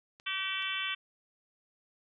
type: clicks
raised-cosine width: 0.2 ms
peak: -36 dBFS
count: 2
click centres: 0.199 / 0.624 s
type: harmonic tone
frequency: 383.7 Hz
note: G4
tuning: 37 cents flat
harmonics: 3 / 4 / 5 / 6 / 7 / 8 / 9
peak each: -42 / -40 / -42 / -39 / -38 / -38 / -40 dBFS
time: 0.26-0.95 s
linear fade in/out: 10 ms
effects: none